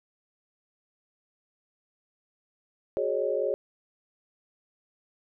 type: tone cluster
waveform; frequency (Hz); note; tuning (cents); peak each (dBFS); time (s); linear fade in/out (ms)
sine; 373.9 / 418.3 / 550 / 610; F#4 / G#4 / C#5 / D#5; +18 / +12 / -14 / -34; -33 / -30 / -28 / -33; 2.97-3.54; 0
effects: none

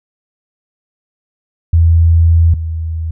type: tone pair in turn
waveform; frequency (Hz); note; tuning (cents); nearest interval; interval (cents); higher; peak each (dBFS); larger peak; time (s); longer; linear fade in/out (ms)
sine; 83 / 81.1; E2 / E2; +12 / -28; unison; 40; first; -5 / -16; first; 1.73-2.54 / 2.54-3.11; first; 5
effects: none

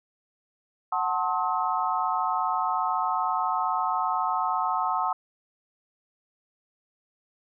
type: chord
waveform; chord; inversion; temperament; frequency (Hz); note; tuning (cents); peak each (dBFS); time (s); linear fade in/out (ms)
sine; F# diminished seventh; none; just; 740 / 888 / 1065.6 / 1278.7; F#5 / A5 / C6 / Eb6; 0 / +16 / +31 / +47; -29; 0.92-5.13; 5
effects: none

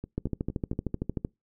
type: two click trains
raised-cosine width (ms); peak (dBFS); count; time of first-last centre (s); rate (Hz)
3; -16 / -23; 15 / 4; 0.18-1.249 / 0.04-0.731; 13.1 / 4.34
effects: noise-tail reverb RT60 0.2 s tail -25 dB re dry

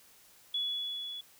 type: tone with level ramp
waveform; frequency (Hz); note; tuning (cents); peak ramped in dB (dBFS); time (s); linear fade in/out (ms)
sine; 3397; G#7; +38; -29 to -39; 0.54-1.21; 5
effects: white hiss -60 dBFS RMS until 1.39 s

